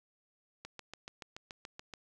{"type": "click train", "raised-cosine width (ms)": 0.2, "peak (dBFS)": -27, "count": 10, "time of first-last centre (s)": [0.65, 1.938], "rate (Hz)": 6.99, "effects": []}